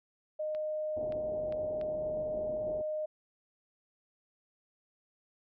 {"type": "tone", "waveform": "sine", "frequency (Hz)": 615, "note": "D#5", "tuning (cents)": -20, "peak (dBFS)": -32, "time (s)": [0.39, 3.06], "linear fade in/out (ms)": 10}
{"type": "clicks", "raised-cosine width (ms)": 0.3, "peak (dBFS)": -33, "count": 4, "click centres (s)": [0.549, 1.123, 1.524, 1.813]}
{"type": "low-pass noise", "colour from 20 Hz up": "white", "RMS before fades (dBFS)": -45, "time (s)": [0.96, 2.82], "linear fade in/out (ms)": 10, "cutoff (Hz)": 730, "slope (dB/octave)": 48}
{"effects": []}